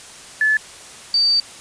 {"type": "tone pair in turn", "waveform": "sine", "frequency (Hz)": [1730, 4619], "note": ["A6", "D8"], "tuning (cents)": [-30, -30], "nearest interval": "octave + perfect fourth", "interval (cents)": 1700, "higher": "second", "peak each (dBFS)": -13, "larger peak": "neither", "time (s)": [[0.41, 0.57], [1.14, 1.4]], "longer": "second", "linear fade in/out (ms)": 2, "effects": ["white hiss -39 dBFS RMS until 1.6 s", "resampled to 22050 Hz"]}